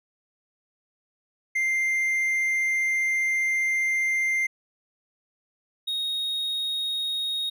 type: tone pair in turn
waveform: triangle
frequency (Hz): 2095 / 3743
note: C7 / A#7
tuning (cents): +2 / +6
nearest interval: minor seventh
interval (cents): 1004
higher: second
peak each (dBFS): -20 / -24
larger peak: first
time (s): 1.55-4.47 / 5.87-7.5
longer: first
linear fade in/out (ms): 10
effects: none